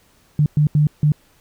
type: tone bursts at uneven times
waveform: sine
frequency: 149.7 Hz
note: D3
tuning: 33 cents sharp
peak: -11 dBFS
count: 4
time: 0.39-0.46 / 0.57-0.67 / 0.75-0.87 / 1.03-1.12 s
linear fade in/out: 2 ms
effects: pink hiss -56 dBFS RMS until 1.4 s